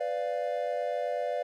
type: chord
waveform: triangle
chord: B diminished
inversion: none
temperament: equal with one note detuned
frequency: 499.3 / 587.3 / 698.5 Hz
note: B4 / D5 / F5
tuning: +19 / 0 / 0 cents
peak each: -32 / -30 / -32 dBFS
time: 0-1.43 s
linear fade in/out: 10 ms
effects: none